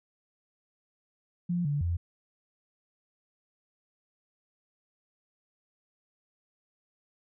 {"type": "tone with pitch steps", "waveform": "sine", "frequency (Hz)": [175, 144.7, 85.9], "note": ["F3", "D3", "F2"], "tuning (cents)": [4, -25, -28], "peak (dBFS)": -26, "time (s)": [1.49, 1.97], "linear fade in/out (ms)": 10, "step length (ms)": 160, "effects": []}